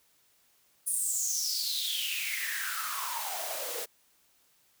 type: noise with high-pass filter sweep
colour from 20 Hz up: white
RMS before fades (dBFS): -33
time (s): 0.86-3.86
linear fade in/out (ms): 20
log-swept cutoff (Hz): 10000 to 440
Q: 8.4
effects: white hiss -67 dBFS RMS until 4.8 s